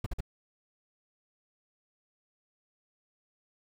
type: noise bursts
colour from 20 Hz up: brown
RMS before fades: -31 dBFS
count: 3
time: 0.04-0.207 s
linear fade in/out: 5 ms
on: 23 ms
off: 49 ms
effects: none